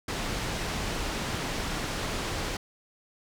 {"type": "low-pass noise", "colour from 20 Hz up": "pink", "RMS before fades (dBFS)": -32, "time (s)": [0.08, 2.57], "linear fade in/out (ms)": 5, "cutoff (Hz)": 6600, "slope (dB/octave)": 12, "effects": []}